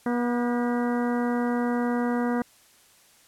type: harmonic tone with a mistuned harmonic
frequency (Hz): 241.6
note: B3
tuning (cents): -38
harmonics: 1 / 2 / 3 / 4 / 5 / 6 / 7 / 8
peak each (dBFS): -24 / -30 / -34 / -36 / -38 / -40 / -41 / -42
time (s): 0.06-2.42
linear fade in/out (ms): 2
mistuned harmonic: 7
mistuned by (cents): -85
effects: white hiss -57 dBFS RMS until 3.27 s + low-pass 12000 Hz 12 dB/octave